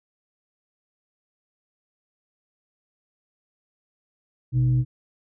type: tone with frequency modulation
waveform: sine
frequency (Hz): 126.7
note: B2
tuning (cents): +45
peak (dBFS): -17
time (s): 4.52-4.85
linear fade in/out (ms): 50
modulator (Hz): 180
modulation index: 0.31
effects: none